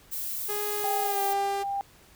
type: noise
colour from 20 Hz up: violet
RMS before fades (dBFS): -33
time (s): 0.11-1.34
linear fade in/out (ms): 20
type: tone with pitch glide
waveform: sawtooth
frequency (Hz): 415.3 to 397.5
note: G#4 to G4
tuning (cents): 0 to +24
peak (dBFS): -27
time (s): 0.48-1.64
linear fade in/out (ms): 20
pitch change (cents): -76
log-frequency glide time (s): 1.02-1.22
type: tone with tremolo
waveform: sine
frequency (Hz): 796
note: G5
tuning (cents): +26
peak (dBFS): -26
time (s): 0.84-1.81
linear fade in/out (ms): 0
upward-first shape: triangle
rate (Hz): 2.3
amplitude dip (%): 30
effects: pink hiss -56 dBFS RMS until 2.15 s